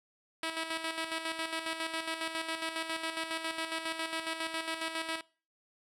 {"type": "tone with tremolo", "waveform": "5% pulse", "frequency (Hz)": 324.4, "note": "E4", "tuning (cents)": -28, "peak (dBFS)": -21, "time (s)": [0.43, 5.21], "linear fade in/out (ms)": 2, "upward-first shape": "square", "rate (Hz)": 7.3, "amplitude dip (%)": 55, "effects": ["noise-tail reverb RT60 0.4 s tail -23 dB re dry", "low-pass 10000 Hz 12 dB/octave"]}